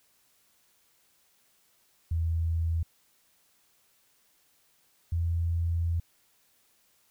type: tone pair in turn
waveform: sine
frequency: 82.41 / 84.29 Hz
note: E2 / E2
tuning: 0 / +39 cents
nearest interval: unison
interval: 39 cents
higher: second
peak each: -25 dBFS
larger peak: neither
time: 2.11-2.83 / 5.12-6 s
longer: second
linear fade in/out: 5 ms
effects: white hiss -67 dBFS RMS until 7.1 s